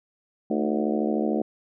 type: harmonic tone with a mistuned harmonic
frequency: 73.3 Hz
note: D2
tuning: 3 cents flat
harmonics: 3 / 4 / 5 / 6 / 7 / 8 / 9 / 10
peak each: -26 / -28 / -30 / -32 / -33 / -34 / -35 / -36 dBFS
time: 0.5-1.42 s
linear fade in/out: 5 ms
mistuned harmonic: 4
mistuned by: +82 cents
effects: none